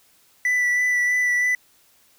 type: tone with vibrato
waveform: triangle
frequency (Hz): 1975.5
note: B6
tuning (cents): 0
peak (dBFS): -16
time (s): 0.45-1.55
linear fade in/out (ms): 2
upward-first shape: sine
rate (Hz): 3.1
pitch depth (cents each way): 15
effects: white hiss -58 dBFS RMS until 2.18 s